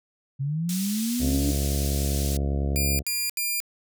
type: linear sweep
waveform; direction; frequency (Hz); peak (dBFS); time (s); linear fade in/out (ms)
sine; up; 132.2 to 293.7; -24; 0.39-1.52; 20
type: band-pass noise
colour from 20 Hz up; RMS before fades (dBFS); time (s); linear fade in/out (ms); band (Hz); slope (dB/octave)
pink; -34; 0.69-2.37; 2; 4900 to 16000; 12
type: harmonic tone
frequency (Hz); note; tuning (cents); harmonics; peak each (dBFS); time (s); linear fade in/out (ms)
70; C#2; +18; 1 / 2 / 3 / 4 / 5 / 6 / 7 / 8 / 9 / 10; -24 / -30 / -34 / -36 / -38 / -40 / -41 / -42 / -43 / -44; 1.19-3.03; 50
type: tone bursts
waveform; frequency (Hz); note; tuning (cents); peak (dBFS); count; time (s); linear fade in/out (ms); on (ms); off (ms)
5% pulse; 2400; D7; +37; -15; 3; 2.76-3.602; 0; 230; 76
effects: none

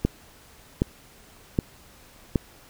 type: click train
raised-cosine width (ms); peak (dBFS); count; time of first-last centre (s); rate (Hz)
3; -7; 4; 0.05-2.358; 1.3
effects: pink hiss -52 dBFS RMS until 2.69 s

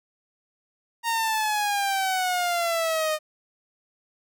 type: exponential sweep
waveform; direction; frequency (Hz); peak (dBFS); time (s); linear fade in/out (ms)
sawtooth; down; 932.3 to 612; -19; 1.03-3.19; 50
effects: none

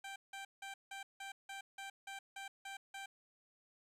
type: tone bursts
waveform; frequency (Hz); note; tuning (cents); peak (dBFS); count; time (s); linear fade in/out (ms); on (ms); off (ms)
15% pulse; 784; G5; 0; -39; 11; 0.04-3.06; 5; 120; 170
effects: low-pass 11000 Hz 12 dB/octave + 12-bit

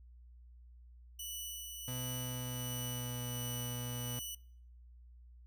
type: tone with tremolo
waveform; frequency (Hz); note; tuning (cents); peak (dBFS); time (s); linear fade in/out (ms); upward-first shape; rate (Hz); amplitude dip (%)
10% pulse; 2964; F#7; +2; -32; 1.19-4.35; 5; sine; 1.4; 35
type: tone with pitch glide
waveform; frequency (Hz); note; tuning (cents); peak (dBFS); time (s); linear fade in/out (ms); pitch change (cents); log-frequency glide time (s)
35% pulse; 125.7 to 122.12; B2 to B2; +31 to -19; -38; 1.88-4.19; 0; -50; 2.16-3.38
effects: noise-tail reverb RT60 0.6 s tail -24 dB re dry + added 60 Hz sine -54 dBFS peak until 5.46 s

